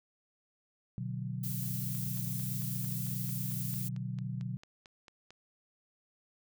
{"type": "chord", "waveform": "sine", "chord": "B minor", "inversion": "none", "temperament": "just", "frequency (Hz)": [123.47, 148.16, 185.21], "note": ["B2", "D3", "F#3"], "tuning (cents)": [0, 16, 2], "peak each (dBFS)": [-37, -41, -40], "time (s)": [0.98, 4.57], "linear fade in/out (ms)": 0}
{"type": "noise", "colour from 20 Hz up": "violet", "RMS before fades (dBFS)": -40, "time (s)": [1.43, 3.89], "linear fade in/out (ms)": 10}
{"type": "click train", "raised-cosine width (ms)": 0.2, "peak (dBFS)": -35, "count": 16, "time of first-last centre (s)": [1.95, 5.306], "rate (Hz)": 4.47}
{"effects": []}